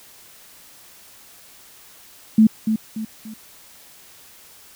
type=tone with echo; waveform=sine; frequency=218.9 Hz; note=A3; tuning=9 cents flat; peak=-8 dBFS; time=2.38-2.47 s; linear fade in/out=5 ms; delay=290 ms; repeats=3; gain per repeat=-8 dB; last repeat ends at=3.34 s; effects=white hiss -47 dBFS RMS until 4.75 s